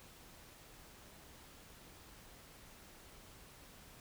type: silence
effects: pink hiss -58 dBFS RMS until 4 s